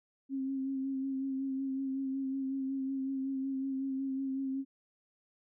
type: tone with vibrato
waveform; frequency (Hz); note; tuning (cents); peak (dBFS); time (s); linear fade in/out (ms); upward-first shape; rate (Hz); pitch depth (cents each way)
sine; 268.3; C4; +44; -32; 0.29-4.65; 50; sine; 5.4; 24
effects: none